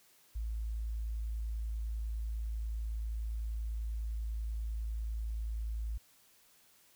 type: tone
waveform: sine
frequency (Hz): 55.1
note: A1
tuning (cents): +3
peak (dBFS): -34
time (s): 0.35-5.98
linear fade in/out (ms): 10
effects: white hiss -65 dBFS RMS until 6.95 s